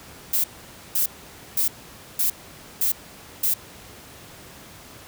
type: noise bursts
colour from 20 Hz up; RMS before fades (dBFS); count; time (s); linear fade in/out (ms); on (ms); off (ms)
violet; -21; 6; 0.33-3.54; 5; 110; 510
effects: pink hiss -44 dBFS RMS until 5.07 s + high-pass 60 Hz 12 dB/octave